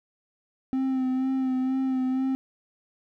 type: tone with vibrato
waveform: triangle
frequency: 261 Hz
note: C4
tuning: 4 cents flat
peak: -21 dBFS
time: 0.73-2.35 s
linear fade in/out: 0 ms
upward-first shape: sine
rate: 2.1 Hz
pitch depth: 26 cents each way
effects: none